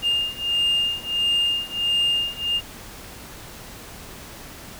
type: beating tone pair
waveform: sine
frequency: 2817 / 2818.5 Hz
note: F7 / F7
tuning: +14 / +15 cents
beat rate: 1.5 Hz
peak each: -22 / -21 dBFS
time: 0.02-2.61 s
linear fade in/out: 50 ms
effects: tanh soft clip ceiling -15 dBFS + pink hiss -40 dBFS RMS until 4.79 s